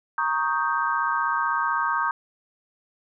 sine chord, Eb dominant seventh, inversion second, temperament equal, 932.3 / 1108.7 / 1244.5 / 1568 Hz, Bb5 / Db6 / Eb6 / G6, 0 / 0 / 0 / 0 cents, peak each -27 dBFS, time 0.18-2.11 s, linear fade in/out 2 ms, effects none

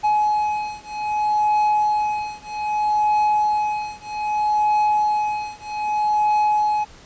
triangle beating tone pair, 844 / 844.63 Hz, G#5 / G#5, +28 / +29 cents, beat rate 0.63 Hz, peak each -19 dBFS, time 0.03-6.85 s, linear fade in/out 20 ms, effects pink hiss -46 dBFS RMS until 7.05 s + resampled to 16000 Hz

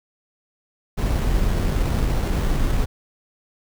brown noise with sample-and-hold, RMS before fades -20 dBFS, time 0.97-2.86 s, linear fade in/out 20 ms, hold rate 4900 Hz, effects none

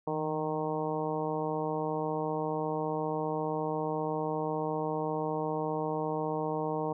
harmonic tone with a mistuned harmonic, 154.7 Hz, D#3, 10 cents flat, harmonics 1 / 2 / 3 / 4 / 5 / 6 / 7, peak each -38 / -37 / -34 / -38 / -38 / -38 / -43 dBFS, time 0.07-6.93 s, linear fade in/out 5 ms, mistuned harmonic 1, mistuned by +55 cents, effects none

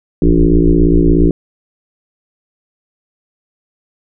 sine tone with frequency modulation, 167 Hz, E3, 23 cents sharp, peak -6 dBFS, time 0.22-1.31 s, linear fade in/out 2 ms, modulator 56.9 Hz, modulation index 3.7, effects none

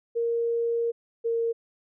sine tone pair in turn, 466.2 / 461.4 Hz, A#4 / A#4, 0 / -18 cents, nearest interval unison, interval 18 cents, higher first, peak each -23 dBFS, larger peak neither, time 0.15-0.92 / 1.24-1.53 s, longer first, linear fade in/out 20 ms, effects none

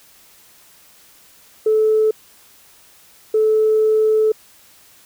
sine tone bursts at uneven times, 434.6 Hz, A4, 21 cents flat, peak -11 dBFS, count 2, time 1.66-2.11 / 3.34-4.32 s, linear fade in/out 5 ms, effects tanh soft clip ceiling -7 dBFS + white hiss -49 dBFS RMS until 5.05 s

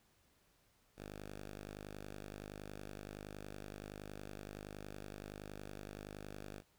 5% pulse tone, 50.7 Hz, G#1, 41 cents flat, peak -36 dBFS, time 0.96-6.63 s, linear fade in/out 50 ms, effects pink hiss -73 dBFS RMS until 6.78 s

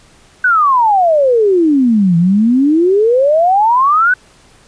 sine exponential two-way sweep, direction down then up, 1527 to 164.8 to 1527 Hz, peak -7 dBFS, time 0.44-4.14 s, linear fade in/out 5 ms, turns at 2.17 s, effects pink hiss -46 dBFS RMS until 4.67 s + resampled to 22050 Hz

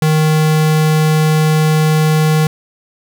square tone, 155.56 Hz, D#3, in tune, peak -10 dBFS, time 0.02-2.47 s, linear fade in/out 2 ms, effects none

